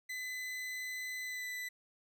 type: tone with pitch glide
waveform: 40% pulse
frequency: 2014 to 1993.2 Hz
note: B6 to B6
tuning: +33 to +15 cents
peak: -38 dBFS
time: 0.09-1.69 s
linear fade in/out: 10 ms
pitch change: -18 cents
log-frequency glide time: 1.22-1.46 s
effects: none